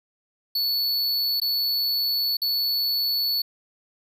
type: tone with dropouts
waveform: square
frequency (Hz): 4435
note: C#8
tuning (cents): 0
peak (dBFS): -22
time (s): 0.55-3.42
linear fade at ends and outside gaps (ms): 5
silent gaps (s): 1.401-1.416 / 2.37-2.417
effects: none